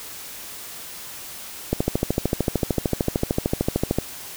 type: click train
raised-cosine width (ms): 2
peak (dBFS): -6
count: 31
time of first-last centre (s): 1.73-3.986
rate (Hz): 13.3
effects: white hiss -37 dBFS RMS until 4.36 s